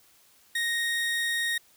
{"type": "tone", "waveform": "30% pulse", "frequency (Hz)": 1864.7, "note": "A#6", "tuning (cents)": 0, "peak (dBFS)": -23, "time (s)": [0.55, 1.58], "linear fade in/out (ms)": 5, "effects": ["white hiss -60 dBFS RMS until 1.76 s"]}